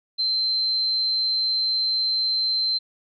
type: tone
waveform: sine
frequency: 4108 Hz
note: C8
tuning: 33 cents flat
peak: -20 dBFS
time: 0.18-2.79 s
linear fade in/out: 20 ms
effects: none